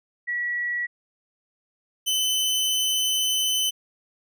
sine / sawtooth tone pair in turn, 1933 / 3036 Hz, B6 / F#7, -38 / +44 cents, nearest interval minor sixth, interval 782 cents, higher second, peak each -24 / -18 dBFS, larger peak second, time 0.27-0.87 / 2.06-3.71 s, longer second, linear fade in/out 20 ms, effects none

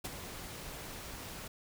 pink noise with ADSR envelope, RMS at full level -36 dBFS, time 0.04-1.48 s, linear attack 12 ms, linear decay 27 ms, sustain -9 dB, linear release 7 ms, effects none

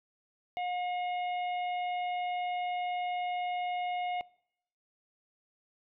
harmonic tone with a mistuned harmonic, 718 Hz, F5, 48 cents sharp, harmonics 1 / 3 / 4 / 5, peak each -32 / -42 / -47 / -55 dBFS, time 0.57-4.21 s, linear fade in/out 0 ms, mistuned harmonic 5, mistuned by +17 cents, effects noise-tail reverb RT60 0.7 s tail -23 dB re dry

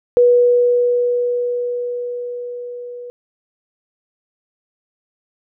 sine tone with level ramp, 486.9 Hz, B4, 25 cents flat, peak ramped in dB -7 to -29 dBFS, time 0.17-3.1 s, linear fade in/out 0 ms, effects none

